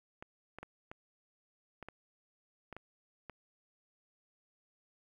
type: clicks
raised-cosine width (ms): 0.5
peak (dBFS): -30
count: 9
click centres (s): 0.225 / 0.586 / 0.63 / 0.915 / 1.827 / 1.886 / 2.727 / 2.766 / 3.297
effects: 10-bit